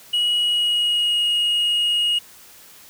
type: tone with pitch glide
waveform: sine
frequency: 2909 to 2876 Hz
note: F#7 to F#7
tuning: -30 to -50 cents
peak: -14 dBFS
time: 0.13-2.19 s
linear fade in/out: 10 ms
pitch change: -20 cents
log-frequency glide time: 0.41-1.25 s
effects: tanh soft clip ceiling -16 dBFS + white hiss -46 dBFS RMS until 2.89 s